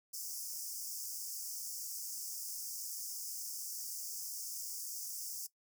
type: high-pass noise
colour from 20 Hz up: pink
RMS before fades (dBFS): -43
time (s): 0.13-5.47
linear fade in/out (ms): 10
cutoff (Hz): 5000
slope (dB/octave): 96
effects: noise-tail reverb RT60 0.1 s tail -17 dB re dry